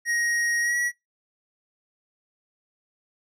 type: tone with pitch glide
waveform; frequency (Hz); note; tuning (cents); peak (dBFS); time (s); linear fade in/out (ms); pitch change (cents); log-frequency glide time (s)
square; 1881 to 1927.2; A#6 to B6; +15 to -43; -23; 0.05-0.92; 50; +42; 0.61-0.77
effects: noise-tail reverb RT60 0.2 s tail -23 dB re dry + low-pass 11000 Hz 12 dB/octave